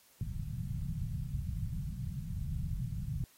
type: low-pass noise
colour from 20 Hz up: white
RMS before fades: -37 dBFS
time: 0.21-3.24 s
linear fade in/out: 2 ms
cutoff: 170 Hz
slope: 48 dB/octave
effects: white hiss -64 dBFS RMS until 3.37 s + AAC 48 kbps